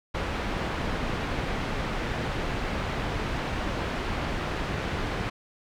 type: low-pass noise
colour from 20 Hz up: pink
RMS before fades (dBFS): -30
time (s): 0.14-5.3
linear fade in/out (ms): 10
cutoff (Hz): 2700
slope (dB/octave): 12
effects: none